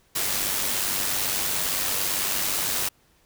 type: noise with amplitude modulation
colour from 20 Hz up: white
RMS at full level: -24 dBFS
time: 0.15-2.89 s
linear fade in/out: 10 ms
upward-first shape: sine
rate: 97.7 Hz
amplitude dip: 40%
effects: pink hiss -62 dBFS RMS until 3.25 s